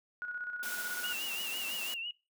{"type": "tone with tremolo", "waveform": "sine", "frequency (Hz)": 1456, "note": "F#6", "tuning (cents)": -28, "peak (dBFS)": -35, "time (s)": [0.22, 1.13], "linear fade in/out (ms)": 0, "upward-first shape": "square", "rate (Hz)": 16, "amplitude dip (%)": 50}
{"type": "high-pass noise", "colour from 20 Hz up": "white", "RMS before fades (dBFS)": -41, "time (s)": [0.63, 1.94], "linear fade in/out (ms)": 0, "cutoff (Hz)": 170, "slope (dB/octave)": 96}
{"type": "tone with vibrato", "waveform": "sine", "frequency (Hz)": 2800, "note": "F7", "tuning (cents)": 4, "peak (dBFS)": -36, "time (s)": [1.04, 2.11], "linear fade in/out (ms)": 2, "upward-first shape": "triangle", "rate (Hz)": 6, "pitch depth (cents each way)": 92}
{"effects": ["noise-tail reverb RT60 0.3 s tail -24 dB re dry"]}